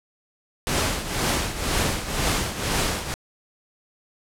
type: noise with tremolo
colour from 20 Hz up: pink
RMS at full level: -21 dBFS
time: 0.67-3.14 s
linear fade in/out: 0 ms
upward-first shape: triangle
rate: 2 Hz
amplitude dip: 75%
effects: low-pass 11000 Hz 12 dB/octave